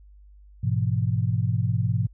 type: chord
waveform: sine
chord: E major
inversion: first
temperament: equal with one note detuned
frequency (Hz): 103.83 / 123.47 / 168.47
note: G#2 / B2 / E3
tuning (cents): 0 / 0 / +38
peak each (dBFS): -24 / -24 / -29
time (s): 0.63-2.07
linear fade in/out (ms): 10
effects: added 50 Hz sine -47 dBFS peak until 2.13 s